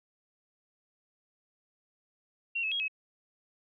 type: tone with pitch steps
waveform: sine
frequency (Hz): 2744 / 2593 / 3284 / 2565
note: F7 / E7 / G#7 / E7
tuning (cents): -31 / -29 / -20 / -48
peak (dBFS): -29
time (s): 2.55-2.882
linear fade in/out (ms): 10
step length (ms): 83
effects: none